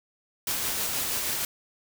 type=noise with tremolo; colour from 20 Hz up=white; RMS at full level=-28 dBFS; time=0.47-1.45 s; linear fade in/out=2 ms; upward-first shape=sine; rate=6.3 Hz; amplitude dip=25%; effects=none